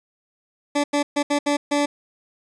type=tone bursts at uneven times; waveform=20% pulse; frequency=289.5 Hz; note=D4; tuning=25 cents flat; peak=-13 dBFS; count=6; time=0.75-0.84 / 0.93-1.03 / 1.16-1.23 / 1.3-1.39 / 1.46-1.57 / 1.71-1.86 s; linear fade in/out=10 ms; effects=resampled to 22050 Hz + 9-bit